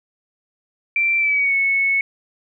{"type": "tone with pitch glide", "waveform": "sine", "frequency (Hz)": [2349, 2204], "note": ["D7", "C#7"], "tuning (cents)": [0, -11], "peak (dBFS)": -15, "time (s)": [0.96, 2.01], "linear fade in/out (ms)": 2, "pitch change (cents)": -111, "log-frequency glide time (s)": [1.18, 1.55], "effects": []}